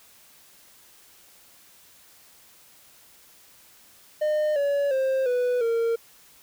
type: tone with pitch steps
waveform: triangle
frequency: 608 / 567.3 / 529.3 / 493.8 / 460.8 Hz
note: D#5 / C#5 / C5 / B4 / A#4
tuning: -40 / +40 / +20 / 0 / -20 cents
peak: -19 dBFS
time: 4.21-5.96 s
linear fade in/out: 10 ms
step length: 350 ms
effects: white hiss -54 dBFS RMS until 6.42 s